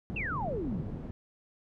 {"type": "low-pass noise", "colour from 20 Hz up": "white", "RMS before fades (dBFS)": -38, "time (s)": [0.1, 1.11], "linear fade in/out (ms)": 0, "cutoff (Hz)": 210, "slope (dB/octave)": 12}
{"type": "exponential sweep", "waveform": "sine", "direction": "down", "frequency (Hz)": [2796, 138.59], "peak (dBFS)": -32, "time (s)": [0.16, 0.82], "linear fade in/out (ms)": 5}
{"effects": []}